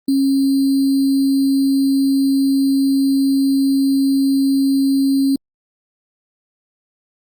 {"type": "tone with sample-and-hold", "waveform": "sine", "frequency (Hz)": 272.4, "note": "C#4", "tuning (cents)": -30, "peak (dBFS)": -12, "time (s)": [0.08, 5.36], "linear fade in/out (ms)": 5, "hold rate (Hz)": 4410, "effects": ["Opus 32 kbps"]}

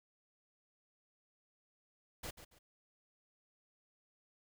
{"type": "noise with echo", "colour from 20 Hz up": "pink", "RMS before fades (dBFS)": -44, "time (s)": [2.23, 2.31], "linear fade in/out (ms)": 10, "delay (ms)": 140, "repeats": 2, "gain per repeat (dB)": -11, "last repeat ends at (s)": 2.59, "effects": []}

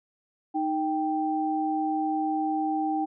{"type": "tone pair together", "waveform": "sine", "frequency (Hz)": [311.1, 783.9], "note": ["D#4", "G5"], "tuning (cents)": [0, 0], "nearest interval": "octave + major third", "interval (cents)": 1600, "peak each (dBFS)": -27, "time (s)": [0.54, 3.06], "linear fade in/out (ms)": 20, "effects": []}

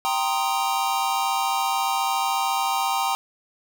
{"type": "chord", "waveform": "square", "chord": "C minor seventh", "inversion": "second", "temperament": "equal", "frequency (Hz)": [784, 932.3, 1046.5, 1244.5], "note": ["G5", "Bb5", "C6", "Eb6"], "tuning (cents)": [0, 0, 0, 0], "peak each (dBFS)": [-26, -27, -30, -30], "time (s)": [0.05, 3.15], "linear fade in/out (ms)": 0, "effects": []}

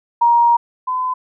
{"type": "tone pair in turn", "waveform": "sine", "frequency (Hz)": [943, 1015.5], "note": ["A#5", "B5"], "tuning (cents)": [20, 48], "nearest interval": "minor second", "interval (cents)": 128, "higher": "second", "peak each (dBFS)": [-9, -17], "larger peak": "first", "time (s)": [[0.21, 0.57], [0.87, 1.14]], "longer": "first", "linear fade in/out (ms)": 10, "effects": []}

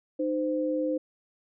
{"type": "tone pair together", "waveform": "sine", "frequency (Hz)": [306.5, 516], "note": ["D#4", "C5"], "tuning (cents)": [-26, -24], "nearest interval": "major sixth", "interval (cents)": 902, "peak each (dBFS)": -28, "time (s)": [0.19, 0.98], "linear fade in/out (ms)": 10, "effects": []}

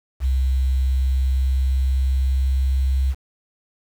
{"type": "tone with pitch glide", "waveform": "sine", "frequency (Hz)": [65.41, 66.28], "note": ["C2", "C2"], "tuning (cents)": [0, 23], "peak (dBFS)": -16, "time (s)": [0.2, 3.15], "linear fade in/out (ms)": 50, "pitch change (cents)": 23, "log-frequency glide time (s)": [0.6, 3.01], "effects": ["7-bit"]}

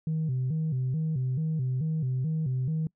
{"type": "tone with vibrato", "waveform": "sine", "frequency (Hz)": 142.8, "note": "D3", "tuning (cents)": -48, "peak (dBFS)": -24, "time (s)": [0.07, 2.87], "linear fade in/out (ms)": 2, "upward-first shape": "square", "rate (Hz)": 2.3, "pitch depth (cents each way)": 180, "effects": ["noise-tail reverb RT60 0.1 s tail -25 dB re dry", "tanh soft clip ceiling -23 dBFS"]}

